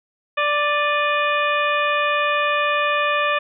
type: harmonic tone with a mistuned harmonic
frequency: 587.3 Hz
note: D5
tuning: in tune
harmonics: 1 / 2 / 3 / 4 / 5 / 6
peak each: -23 / -21 / -24 / -24 / -31 / -32 dBFS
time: 0.37-3.39 s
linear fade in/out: 10 ms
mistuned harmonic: 4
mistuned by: +75 cents
effects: none